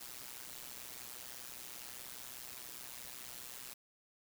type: noise with amplitude modulation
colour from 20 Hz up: white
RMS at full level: -45 dBFS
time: 0-3.74 s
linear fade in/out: 10 ms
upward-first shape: sine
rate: 125 Hz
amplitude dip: 85%
effects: none